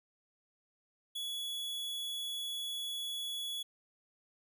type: tone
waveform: 45% pulse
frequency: 3386 Hz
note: G#7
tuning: 33 cents sharp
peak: -37 dBFS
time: 1.15-3.63 s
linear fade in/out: 10 ms
effects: none